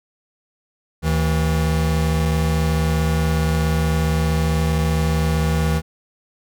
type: tone pair together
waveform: square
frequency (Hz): 76.1 / 160.7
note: D#2 / E3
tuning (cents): -38 / -44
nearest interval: octave + minor second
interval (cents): 1294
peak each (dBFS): -20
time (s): 1.02-5.82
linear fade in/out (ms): 50
effects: none